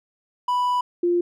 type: tone pair in turn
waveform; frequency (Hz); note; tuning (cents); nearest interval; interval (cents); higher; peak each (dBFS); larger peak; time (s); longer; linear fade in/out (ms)
triangle / sine; 987.8 / 349.2; B5 / F4; 0 / 0; octave + tritone; 1800; first; -17; neither; 0.48-0.81 / 1.03-1.21; first; 5
effects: none